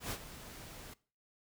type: noise with ADSR envelope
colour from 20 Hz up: pink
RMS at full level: -37 dBFS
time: 0-0.94 s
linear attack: 110 ms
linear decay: 64 ms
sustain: -13 dB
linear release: 8 ms
effects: noise-tail reverb RT60 0.4 s tail -21 dB re dry